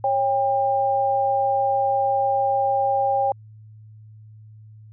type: tone pair together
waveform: sine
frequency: 549 / 798.4 Hz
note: C#5 / G5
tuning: -17 / +32 cents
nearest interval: tritone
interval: 649 cents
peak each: -23 / -19 dBFS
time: 0.04-3.32 s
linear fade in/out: 2 ms
effects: added 108 Hz sine -42 dBFS peak until 4.92 s